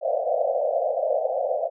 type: band-pass noise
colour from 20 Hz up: white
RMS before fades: -24 dBFS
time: 0.01-1.7 s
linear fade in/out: 50 ms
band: 500 to 720 Hz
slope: 96 dB/octave
effects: none